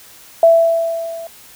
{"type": "tone with level ramp", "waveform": "sine", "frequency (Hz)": 664, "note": "E5", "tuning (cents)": 12, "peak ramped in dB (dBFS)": [-4, -27], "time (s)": [0.43, 1.27], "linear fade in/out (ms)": 2, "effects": ["white hiss -42 dBFS RMS until 1.55 s"]}